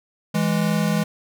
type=tone pair together; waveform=square; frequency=164.81 / 207.4 Hz; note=E3 / G#3; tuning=0 / -2 cents; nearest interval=major third; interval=398 cents; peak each=-22 dBFS; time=0.34-1.04 s; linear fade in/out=10 ms; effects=none